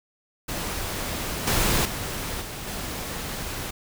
pink noise with level steps, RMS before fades -30 / -22 / -31 / -35 / -32 dBFS, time 0.48-3.71 s, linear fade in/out 10 ms, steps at 1.47 / 1.85 / 2.41 / 2.67 s, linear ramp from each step 5 ms, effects none

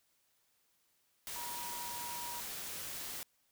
sine tone in noise, 957 Hz, A#5, 45 cents sharp, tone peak -44 dBFS, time 1.36-2.4 s, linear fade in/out 0 ms, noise white, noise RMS -43 dBFS, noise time 1.27-3.23 s, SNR -4 dB, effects white hiss -75 dBFS RMS until 3.51 s

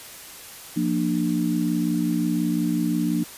sine chord, Bb major, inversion second, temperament equal with one note detuned, 174.61 / 233.1 / 298.8 Hz, F3 / Bb3 / D4, 0 / 0 / +30 cents, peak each -25 / -25 / -24 dBFS, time 0.76-3.24 s, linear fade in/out 10 ms, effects white hiss -41 dBFS RMS until 3.37 s + resampled to 32000 Hz

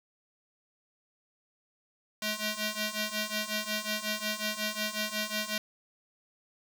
5% pulse ring-modulated tone, 426.9 Hz, G#4, 48 cents sharp, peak -17 dBFS, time 2.22-5.58 s, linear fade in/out 2 ms, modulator 1070 Hz, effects none

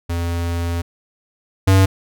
square tone pair in turn, 85.3 / 95.75 Hz, F2 / G2, -40 / -40 cents, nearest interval major second, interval 200 cents, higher second, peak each -20 / -10 dBFS, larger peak second, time 0.09-0.82 / 1.67-1.86 s, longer first, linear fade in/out 10 ms, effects none

